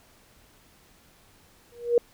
sine tone with exponential growth, 475.8 Hz, A#4, 35 cents sharp, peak -13 dBFS, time 1.72-1.98 s, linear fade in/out 2 ms, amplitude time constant 56 ms, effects pink hiss -58 dBFS RMS until 2.13 s

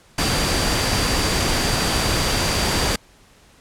sine tone in noise, 4699 Hz, D8, in tune, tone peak -28 dBFS, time 0.18-2.96 s, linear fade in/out 5 ms, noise pink, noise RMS -20 dBFS, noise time 0.18-2.96 s, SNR -11 dB, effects pink hiss -52 dBFS RMS until 3.6 s + low-pass 10000 Hz 12 dB/octave

